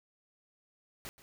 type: noise with echo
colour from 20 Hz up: pink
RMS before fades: -44 dBFS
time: 1.05-1.09 s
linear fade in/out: 0 ms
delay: 130 ms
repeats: 1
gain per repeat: -15 dB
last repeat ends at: 1.22 s
effects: none